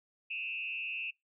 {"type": "tone with frequency modulation", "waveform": "sine", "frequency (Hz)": 2631, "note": "E7", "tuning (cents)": -4, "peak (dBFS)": -35, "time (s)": [0.3, 1.11], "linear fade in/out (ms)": 10, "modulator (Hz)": 134, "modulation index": 1.1, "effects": ["noise-tail reverb RT60 0.2 s tail -26 dB re dry"]}